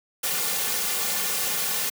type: noise with comb filter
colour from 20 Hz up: white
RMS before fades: -26 dBFS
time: 0.23-1.9 s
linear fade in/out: 10 ms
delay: 3.1 ms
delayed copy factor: -0.95
effects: high-pass 200 Hz 12 dB/octave